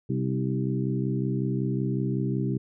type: harmonic tone with a mistuned harmonic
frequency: 65.4 Hz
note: C2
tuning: in tune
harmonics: 2 / 3 / 4 / 5 / 6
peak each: -27 / -30 / -34 / -33 / -35 dBFS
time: 0.09-2.58 s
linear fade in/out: 10 ms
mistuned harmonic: 5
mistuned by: -28 cents
effects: none